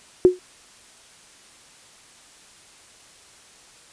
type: tone with exponential decay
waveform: sine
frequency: 364.2 Hz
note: F#4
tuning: 27 cents flat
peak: -5 dBFS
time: 0.25-0.39 s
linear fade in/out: 0 ms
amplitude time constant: 29 ms
effects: white hiss -50 dBFS RMS until 3.92 s + resampled to 22050 Hz